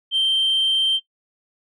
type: tone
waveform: sine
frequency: 3136 Hz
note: G7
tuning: in tune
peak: -14 dBFS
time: 0.11-1 s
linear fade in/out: 50 ms
effects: noise-tail reverb RT60 0.1 s tail -17 dB re dry + tanh soft clip ceiling -14 dBFS